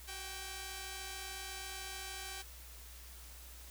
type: tone pair together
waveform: 5% pulse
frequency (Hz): 377.1 / 788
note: F#4 / G5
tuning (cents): +33 / +9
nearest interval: octave + minor second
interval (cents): 1276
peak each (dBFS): -37 / -33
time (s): 0.07-2.43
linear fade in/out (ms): 20
effects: added 60 Hz sine -52 dBFS peak until 3.7 s + white hiss -55 dBFS RMS until 3.7 s